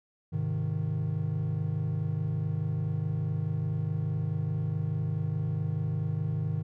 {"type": "chord", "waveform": "triangle", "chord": "Ab major", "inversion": "none", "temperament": "equal", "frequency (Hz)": [103.83, 130.81, 155.56], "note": ["Ab2", "C3", "Eb3"], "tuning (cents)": [0, 0, 0], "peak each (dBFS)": [-30, -32, -28], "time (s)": [0.32, 6.63], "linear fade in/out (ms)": 20, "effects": ["tanh soft clip ceiling -18 dBFS"]}